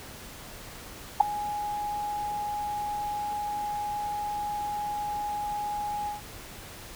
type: tone with ADSR envelope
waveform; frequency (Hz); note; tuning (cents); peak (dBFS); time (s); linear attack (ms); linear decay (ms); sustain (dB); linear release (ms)
sine; 830.6; G#5; 0; -9; 1.2-6.22; 8; 5; -20; 140
effects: pink hiss -44 dBFS RMS until 6.95 s